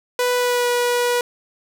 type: tone with pitch glide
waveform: sawtooth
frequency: 493.9 to 486 Hz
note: B4 to B4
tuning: 0 to -28 cents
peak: -13 dBFS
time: 0.19-1.21 s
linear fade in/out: 2 ms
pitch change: -28 cents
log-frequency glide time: 0.35-0.68 s
effects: none